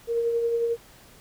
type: tone with tremolo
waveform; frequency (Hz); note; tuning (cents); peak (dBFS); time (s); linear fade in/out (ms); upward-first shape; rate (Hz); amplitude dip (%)
sine; 466.2; A#4; 0; -20; 0.07-0.77; 50; triangle; 11; 40
effects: pink hiss -52 dBFS RMS until 1.2 s